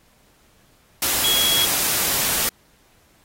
sine tone in noise, 3326 Hz, G#7, 2 cents sharp, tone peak -18 dBFS, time 1.24-1.65 s, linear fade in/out 2 ms, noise white, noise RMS -21 dBFS, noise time 1.02-2.49 s, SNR 0 dB, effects pink hiss -58 dBFS RMS until 3.24 s + AAC 48 kbps

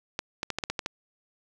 clicks, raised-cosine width 0.2 ms, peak -12 dBFS, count 8, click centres 0.191 / 0.431 / 0.503 / 0.586 / 0.638 / 0.7 / 0.792 / 0.861 s, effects none

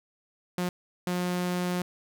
sawtooth tone bursts at uneven times, 178.9 Hz, F3, 42 cents sharp, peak -23 dBFS, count 2, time 0.58-0.69 / 1.07-1.82 s, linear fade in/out 2 ms, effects none

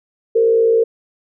sine tone with frequency modulation, 455.4 Hz, A#4, 40 cents flat, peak -10 dBFS, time 0.35-0.84 s, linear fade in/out 10 ms, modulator 58.4 Hz, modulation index 0.54, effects none

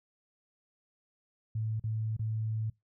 sine tone with dropouts, 110 Hz, A2, in tune, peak -30 dBFS, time 1.55-2.7 s, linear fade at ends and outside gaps 5 ms, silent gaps 1.797-1.839 / 2.167-2.193 s, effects noise-tail reverb RT60 0.2 s tail -24 dB re dry

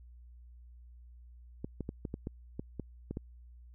clicks, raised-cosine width 3 ms, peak -24 dBFS, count 10, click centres 1.645 / 1.807 / 1.891 / 2.052 / 2.141 / 2.271 / 2.595 / 2.797 / 3.11 / 3.171 s, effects added 60 Hz sine -51 dBFS peak until 3.74 s

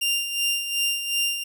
sawtooth tone with tremolo, 2791 Hz, F7, 2 cents flat, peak -17 dBFS, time 0.01-1.44 s, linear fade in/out 10 ms, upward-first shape sine, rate 2.7 Hz, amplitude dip 60%, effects none

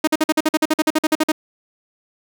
sawtooth tone bursts, 311.1 Hz, D#4, in tune, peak -9 dBFS, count 16, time 0.04-1.319 s, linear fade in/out 5 ms, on 34 ms, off 49 ms, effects none

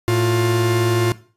45% pulse tone pair together, 111.31 / 353 Hz, A2 / F4, +20 / +19 cents, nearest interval octave + minor sixth, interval 1999 cents, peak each -18 dBFS, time 0.08-1.12 s, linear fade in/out 0 ms, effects noise-tail reverb RT60 0.4 s tail -18 dB re dry + resampled to 32000 Hz

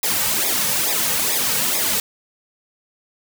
white noise with flanger, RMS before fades -20 dBFS, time 0.03-2 s, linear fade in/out 2 ms, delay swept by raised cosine 0.67 to 2.97 ms, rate 2.3 Hz, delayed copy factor -0.9, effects none

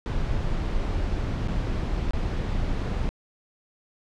brown noise with dropouts, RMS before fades -26 dBFS, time 0.06-3.09 s, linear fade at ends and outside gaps 0 ms, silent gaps 1.475-1.483 / 2.108-2.134 s, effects low-pass 5000 Hz 12 dB/octave

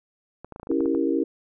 clicks, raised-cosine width 1 ms, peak -24 dBFS, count 10, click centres 0.446 / 0.523 / 0.561 / 0.598 / 0.631 / 0.671 / 0.715 / 0.806 / 0.858 / 0.949 s
sine chord, C# diminished seventh, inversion none, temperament equal, 277.2 / 329.6 / 392 / 466.2 Hz, C#4 / E4 / G4 / Bb4, 0 / 0 / 0 / 0 cents, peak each -25 / -24 / -28 / -28 dBFS, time 0.69-1.24 s, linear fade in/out 10 ms
effects none

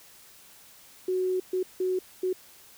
sine tone bursts at uneven times, 370 Hz, F#4, in tune, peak -24 dBFS, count 4, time 1.08-1.4 / 1.53-1.63 / 1.8-1.99 / 2.23-2.33 s, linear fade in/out 5 ms, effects white hiss -53 dBFS RMS until 2.77 s

